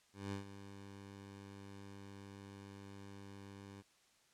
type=tone with ADSR envelope; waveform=15% pulse; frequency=99.2 Hz; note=G2; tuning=21 cents sharp; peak=-33 dBFS; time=0.13-3.83 s; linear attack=190 ms; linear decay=120 ms; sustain=-12 dB; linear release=33 ms; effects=white hiss -71 dBFS RMS until 4.33 s + low-pass 8000 Hz 12 dB/octave